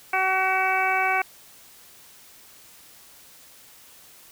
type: harmonic tone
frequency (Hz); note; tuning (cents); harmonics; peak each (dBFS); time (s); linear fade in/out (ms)
378; F#4; +37; 1 / 2 / 3 / 4 / 5 / 6 / 7; -34 / -24 / -29 / -27 / -35 / -25 / -33; 0.13-1.22; 5
effects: white hiss -50 dBFS RMS until 4.31 s